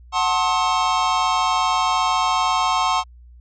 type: chord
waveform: square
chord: F# diminished seventh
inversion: none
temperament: just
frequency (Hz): 740 / 888 / 1065.6 / 1278.7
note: F#5 / A5 / C6 / Eb6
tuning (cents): 0 / +16 / +31 / +47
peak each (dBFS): -24 / -24 / -21 / -27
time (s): 0.12-3.04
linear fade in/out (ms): 50
effects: added 60 Hz sine -42 dBFS peak until 3.4 s + resampled to 16000 Hz